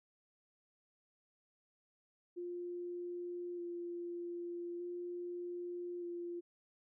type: tone with vibrato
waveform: sine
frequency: 349.2 Hz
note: F4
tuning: in tune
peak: -40 dBFS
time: 2.36-6.41 s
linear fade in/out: 20 ms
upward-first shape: square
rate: 0.41 Hz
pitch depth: 12 cents each way
effects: none